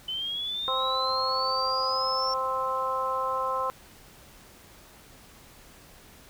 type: linear sweep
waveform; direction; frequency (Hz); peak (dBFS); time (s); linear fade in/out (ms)
sine; up; 3033 to 5440; -29; 0.08-2.34; 5
type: harmonic tone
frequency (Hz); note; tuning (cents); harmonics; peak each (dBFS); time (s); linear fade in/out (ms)
261.6; C4; 0; 2 / 3 / 4 / 5; -32 / -37 / -28 / -33; 0.68-3.7; 0
effects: pink hiss -52 dBFS RMS until 6.29 s